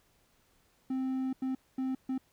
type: tone bursts at uneven times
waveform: triangle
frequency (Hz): 261.6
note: C4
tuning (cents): 0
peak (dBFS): -28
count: 4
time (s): 0.9-1.33 / 1.42-1.55 / 1.78-1.95 / 2.09-2.18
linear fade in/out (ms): 5
effects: pink hiss -69 dBFS RMS until 2.32 s